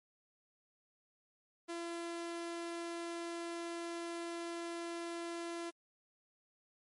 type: tone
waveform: sawtooth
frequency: 339.5 Hz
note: F4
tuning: 49 cents flat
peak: -36 dBFS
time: 1.68-5.71 s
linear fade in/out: 20 ms
effects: MP3 48 kbps